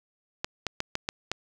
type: clicks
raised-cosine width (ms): 0.2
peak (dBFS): -11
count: 6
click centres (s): 0.445 / 0.667 / 0.804 / 0.954 / 1.089 / 1.316
effects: none